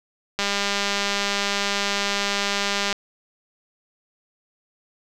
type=click train; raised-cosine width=0.2 ms; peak=-6 dBFS; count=511; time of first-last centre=0.39-2.927 s; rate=201 Hz; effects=none